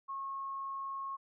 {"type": "tone", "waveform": "sine", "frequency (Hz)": 1089, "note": "C#6", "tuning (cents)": -31, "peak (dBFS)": -37, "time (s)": [0.08, 1.17], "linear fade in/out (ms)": 20, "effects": []}